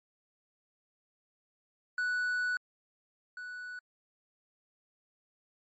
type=tone pair in turn; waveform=triangle; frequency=1480 / 1480 Hz; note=F#6 / F#6; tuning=0 / 0 cents; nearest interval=unison; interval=0 cents; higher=neither; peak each=-27 / -38 dBFS; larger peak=first; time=1.98-2.57 / 3.37-3.79 s; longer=first; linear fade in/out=2 ms; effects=MP3 32 kbps